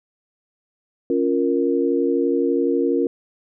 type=chord; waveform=sine; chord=Bb minor; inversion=first; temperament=equal; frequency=277.2 / 349.2 / 466.2 Hz; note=Db4 / F4 / Bb4; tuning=0 / 0 / 0 cents; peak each=-21 dBFS; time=1.1-3.07 s; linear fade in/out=2 ms; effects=none